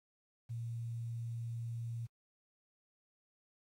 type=tone with quantisation; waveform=sine; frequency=116.54 Hz; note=A#2; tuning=in tune; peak=-38 dBFS; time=0.49-2.07 s; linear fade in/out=20 ms; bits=11; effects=AAC 48 kbps